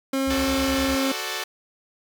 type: tone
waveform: 30% pulse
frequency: 268.9 Hz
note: C4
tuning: 47 cents sharp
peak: -19 dBFS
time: 0.13-1.12 s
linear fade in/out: 5 ms
type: tone bursts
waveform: triangle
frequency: 69.3 Hz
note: C#2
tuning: in tune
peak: -28 dBFS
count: 7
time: 0.27-0.955 s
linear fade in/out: 10 ms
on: 79 ms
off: 22 ms
type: chord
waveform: 5% pulse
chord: D dominant seventh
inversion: first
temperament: equal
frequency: 370 / 440 / 523.3 / 587.3 Hz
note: F#4 / A4 / C5 / D5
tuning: 0 / 0 / 0 / 0 cents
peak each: -21 / -20 / -26 / -22 dBFS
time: 0.3-1.44 s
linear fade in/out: 5 ms
effects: none